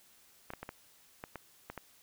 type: clicks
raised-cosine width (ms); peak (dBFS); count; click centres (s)
0.5; -26; 8; 0.504 / 0.536 / 0.63 / 0.691 / 1.239 / 1.357 / 1.7 / 1.777
effects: white hiss -63 dBFS RMS until 2.02 s